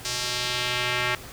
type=tone with band-pass filter sweep; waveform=square; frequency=123.47 Hz; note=B2; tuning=in tune; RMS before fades=-27 dBFS; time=0.05-1.15 s; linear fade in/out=0 ms; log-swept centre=5700 to 2100 Hz; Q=1.4; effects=pink hiss -42 dBFS RMS until 1.32 s